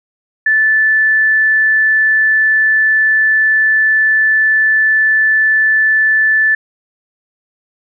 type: tone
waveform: sine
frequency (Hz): 1751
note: A6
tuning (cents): -9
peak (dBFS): -8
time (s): 0.46-6.55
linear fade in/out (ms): 5
effects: none